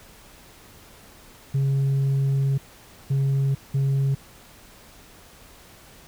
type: tone bursts at uneven times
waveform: sine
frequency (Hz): 136.9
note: C#3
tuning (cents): -21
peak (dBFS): -16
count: 3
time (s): 1.54-2.58 / 3.1-3.55 / 3.74-4.15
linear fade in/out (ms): 10
effects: tanh soft clip ceiling -18 dBFS + pink hiss -49 dBFS RMS until 6.07 s